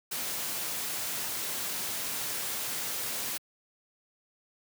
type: noise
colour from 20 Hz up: white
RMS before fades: -34 dBFS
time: 0.11-3.38 s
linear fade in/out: 10 ms
effects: high-pass 100 Hz 12 dB/octave